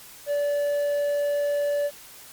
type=tone; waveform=triangle; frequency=578 Hz; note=D5; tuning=28 cents flat; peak=-20 dBFS; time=0.26-1.91 s; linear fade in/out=50 ms; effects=white hiss -46 dBFS RMS until 2.32 s + Opus 48 kbps